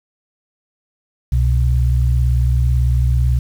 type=tone pair together; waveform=sine; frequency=65.41 / 123.48 Hz; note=C2 / B2; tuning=0 / 0 cents; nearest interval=major seventh; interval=1100 cents; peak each=-13 / -17 dBFS; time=1.32-3.39 s; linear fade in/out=5 ms; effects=7-bit